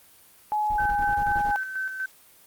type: tone with pitch glide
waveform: sine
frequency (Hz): 846 to 821.9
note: G#5 to G#5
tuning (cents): +32 to -18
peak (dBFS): -22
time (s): 0.52-1.56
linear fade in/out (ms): 0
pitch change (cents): -50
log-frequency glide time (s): 0.7-0.92
type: noise bursts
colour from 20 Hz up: brown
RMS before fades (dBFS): -34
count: 9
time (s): 0.7-1.513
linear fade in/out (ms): 5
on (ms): 69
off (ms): 24
type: tone with tremolo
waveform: sine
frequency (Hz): 1536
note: G6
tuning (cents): -36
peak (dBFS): -26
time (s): 0.78-2.06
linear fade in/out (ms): 5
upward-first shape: square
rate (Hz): 4.1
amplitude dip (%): 50
effects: white hiss -54 dBFS RMS until 2.46 s + Opus 32 kbps